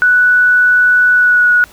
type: tone with pitch glide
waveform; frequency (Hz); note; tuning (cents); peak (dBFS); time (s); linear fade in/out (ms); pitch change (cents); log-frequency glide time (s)
sine; 1480 to 1460.5; F#6 to F#6; 0 to -23; -6; 0.02-1.64; 0; -23; 1.13-1.51
effects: pink hiss -41 dBFS RMS until 1.72 s